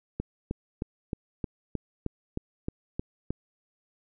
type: click train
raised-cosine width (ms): 3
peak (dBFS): -17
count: 11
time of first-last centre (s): 0.2-3.306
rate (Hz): 3.22
effects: none